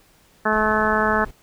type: harmonic tone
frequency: 215.6 Hz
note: A3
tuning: 35 cents flat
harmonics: 1 / 2 / 3 / 4 / 5 / 6 / 7 / 8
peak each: -25 / -25 / -25 / -25 / -25 / -25 / -25 / -25 dBFS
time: 0.45-1.25 s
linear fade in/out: 10 ms
type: noise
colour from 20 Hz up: brown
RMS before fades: -36 dBFS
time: 0.52-1.31 s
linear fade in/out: 5 ms
effects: pink hiss -56 dBFS RMS until 1.42 s